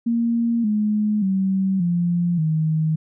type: tone with pitch steps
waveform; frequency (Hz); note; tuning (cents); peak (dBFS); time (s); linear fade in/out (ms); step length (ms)
sine; 233.1 / 211.3 / 191.54 / 173.62 / 157.38; A#3 / G#3 / G3 / F3 / D#3; 0 / +30 / -40 / -10 / +20; -17; 0.06-2.96; 10; 580
effects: none